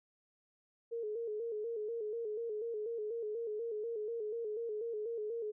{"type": "tone with vibrato", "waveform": "sine", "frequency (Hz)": 443.9, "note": "A4", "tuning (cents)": 15, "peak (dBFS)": -36, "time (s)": [0.91, 5.52], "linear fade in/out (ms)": 20, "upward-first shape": "square", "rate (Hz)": 4.1, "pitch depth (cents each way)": 79, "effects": []}